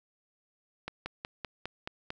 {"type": "slowing click train", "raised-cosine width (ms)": 0.3, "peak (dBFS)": -20, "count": 7, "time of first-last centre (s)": [0.88, 2.104], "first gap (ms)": 180, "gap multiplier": 1.05, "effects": []}